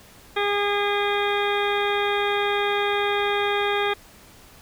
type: harmonic tone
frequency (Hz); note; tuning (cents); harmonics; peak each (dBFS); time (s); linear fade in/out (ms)
407.8; G#4; -32; 1 / 2 / 3 / 4 / 5 / 6 / 8 / 9; -24 / -27 / -29 / -30 / -31 / -32 / -33 / -34; 0.36-3.94; 10
effects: pink hiss -49 dBFS RMS until 4.61 s